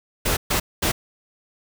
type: noise bursts at uneven times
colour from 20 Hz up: pink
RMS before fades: -21 dBFS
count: 3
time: 0.25-0.37 / 0.5-0.6 / 0.82-0.92 s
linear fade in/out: 10 ms
effects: none